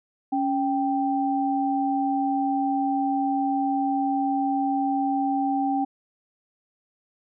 sine tone pair together, 277.2 / 784 Hz, C#4 / G5, 0 / 0 cents, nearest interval octave + tritone, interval 1800 cents, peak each -24 dBFS, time 0.32-5.85 s, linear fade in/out 10 ms, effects none

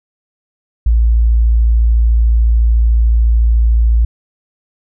sine tone, 56.9 Hz, A#1, 41 cents flat, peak -7 dBFS, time 0.86-4.05 s, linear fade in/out 5 ms, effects none

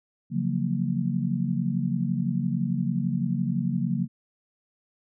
sine chord, Gb major seventh, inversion second, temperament just, 138.75 / 173.43 / 185 / 231.2 Hz, Db3 / F3 / Gb3 / Bb3, +2 / -12 / 0 / -14 cents, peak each -29 dBFS, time 0.3-4.08 s, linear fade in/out 50 ms, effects none

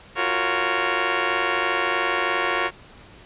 10% pulse chord, Gb major seventh, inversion third, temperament just, 346.9 / 370 / 462.5 / 555 Hz, F4 / Gb4 / Bb4 / Db5, -12 / 0 / -14 / +2 cents, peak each -19 dBFS, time 0.15-2.71 s, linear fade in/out 50 ms, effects pink hiss -47 dBFS RMS until 3.25 s + resampled to 8000 Hz

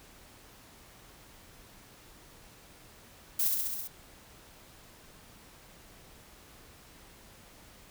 violet noise with echo, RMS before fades -28 dBFS, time 3.39-3.48 s, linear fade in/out 5 ms, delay 66 ms, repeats 6, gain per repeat -2 dB, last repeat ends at 3.876 s, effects pink hiss -55 dBFS RMS until 7.9 s

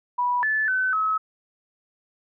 sine tone with pitch steps, 980 / 1740 / 1517 / 1286 Hz, B5 / A6 / F#6 / E6, -14 / -20 / +43 / -43 cents, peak -20 dBFS, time 0.18-1.18 s, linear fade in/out 10 ms, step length 250 ms, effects none

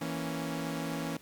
sawtooth chord, A# diminished, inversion second, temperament equal, 164.81 / 233.1 / 277.2 Hz, E3 / A#3 / C#4, 0 / 0 / 0 cents, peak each -33 / -36 / -33 dBFS, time 0.01-1.17 s, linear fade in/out 5 ms, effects pink hiss -57 dBFS RMS until 1.21 s

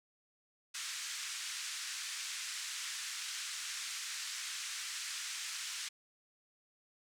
white band-pass noise, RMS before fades -42 dBFS, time 0.74-5.89 s, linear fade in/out 10 ms, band 1400 to 7900 Hz, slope 24 dB/octave, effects none

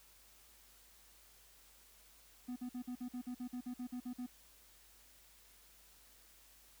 triangle tone bursts, 247.9 Hz, B3, 7 cents sharp, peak -38 dBFS, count 14, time 2.48-4.265 s, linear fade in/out 10 ms, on 82 ms, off 49 ms, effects added 50 Hz sine -70 dBFS peak until 6.8 s + white hiss -64 dBFS RMS until 6.8 s

